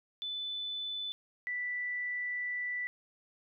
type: tone pair in turn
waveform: sine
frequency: 3501 / 1972.8 Hz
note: A7 / B6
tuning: -9 / -2 cents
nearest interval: minor seventh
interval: 993 cents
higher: first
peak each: -35 / -33 dBFS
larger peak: second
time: 0.22-1.12 / 1.47-2.87 s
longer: second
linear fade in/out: 0 ms
effects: none